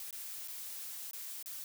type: noise with dropouts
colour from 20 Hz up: blue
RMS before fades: -44 dBFS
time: 0-1.64 s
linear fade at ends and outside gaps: 1 ms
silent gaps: 0.108-0.127 / 0.476-0.482 / 1.111-1.132 / 1.427-1.459 s
effects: none